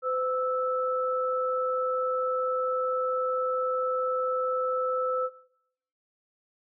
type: tone pair together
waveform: sine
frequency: 510 / 1314.4 Hz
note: C5 / E6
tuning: -44 / -5 cents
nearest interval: octave + major third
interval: 1639 cents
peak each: -28 dBFS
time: 0.02-5.3 s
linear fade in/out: 50 ms
effects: noise-tail reverb RT60 0.7 s tail -17 dB re dry